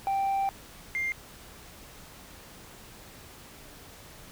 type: tone pair in turn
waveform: sine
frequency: 784 / 2100 Hz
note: G5 / C7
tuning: 0 / +6 cents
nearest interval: octave + perfect fourth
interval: 1706 cents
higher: second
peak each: -22 / -26 dBFS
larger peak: first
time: 0.07-0.49 / 0.95-1.12 s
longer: first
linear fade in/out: 0 ms
effects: tanh soft clip ceiling -24 dBFS + pink hiss -49 dBFS RMS until 4.31 s